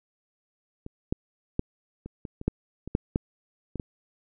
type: clicks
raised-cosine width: 3 ms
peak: -25 / -12 / -11 / -25 / -23 / -24 / -10 / -23 / -9 / -10 / -21 / -19 dBFS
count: 12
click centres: 0.864 / 1.125 / 1.594 / 2.06 / 2.252 / 2.414 / 2.48 / 2.876 / 2.951 / 3.159 / 3.757 / 3.798 s
effects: none